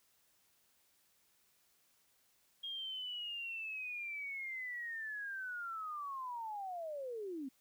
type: linear sweep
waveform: sine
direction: down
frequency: 3256 to 251.4 Hz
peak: -40 dBFS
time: 2.63-7.49 s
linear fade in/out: 10 ms
effects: white hiss -73 dBFS RMS until 7.6 s